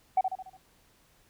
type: tone with echo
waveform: sine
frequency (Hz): 754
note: F#5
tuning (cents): +32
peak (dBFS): -19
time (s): 0.17-0.21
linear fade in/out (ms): 5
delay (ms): 72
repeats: 5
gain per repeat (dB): -6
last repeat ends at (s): 0.57
effects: tanh soft clip ceiling -15 dBFS + pink hiss -64 dBFS RMS until 1.29 s